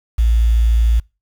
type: tone with quantisation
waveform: sine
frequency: 56.8 Hz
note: A#1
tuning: 44 cents flat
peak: -10 dBFS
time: 0.18-1 s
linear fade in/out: 10 ms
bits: 6
effects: noise-tail reverb RT60 0.3 s tail -26 dB re dry